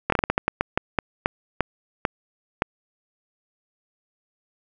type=slowing click train; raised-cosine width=0.5 ms; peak=-4 dBFS; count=15; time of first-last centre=0.1-2.621 s; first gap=23 ms; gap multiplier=1.28; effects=none

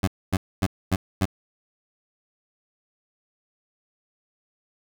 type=tone bursts; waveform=20% pulse; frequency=94.4 Hz; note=F#2; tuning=35 cents sharp; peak=-14 dBFS; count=5; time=0.03-1.255 s; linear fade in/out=5 ms; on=45 ms; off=250 ms; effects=none

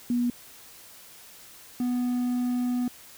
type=tone pair in turn; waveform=sine / triangle; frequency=242 / 246.7 Hz; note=B3 / B3; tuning=-35 / -2 cents; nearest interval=unison; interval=33 cents; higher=second; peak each=-22 dBFS; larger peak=neither; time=0.1-0.3 / 1.8-2.88 s; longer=second; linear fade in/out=2 ms; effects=white hiss -49 dBFS RMS until 3.17 s

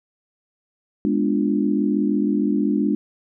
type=chord; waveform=sine; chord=G# diminished seventh; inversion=none; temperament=equal; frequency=207.7 / 246.9 / 293.7 / 349.2 Hz; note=G#3 / B3 / D4 / F4; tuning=0 / 0 / 0 / 0 cents; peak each=-21 / -25 / -21 / -27 dBFS; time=1.05-2.95 s; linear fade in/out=0 ms; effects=none

